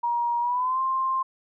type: tone with pitch glide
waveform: sine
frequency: 949 to 1053 Hz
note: A#5 to C6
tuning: +31 to +11 cents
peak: -22 dBFS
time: 0.03-1.23 s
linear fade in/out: 10 ms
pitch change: +180 cents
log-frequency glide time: 0.4-0.8 s
effects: none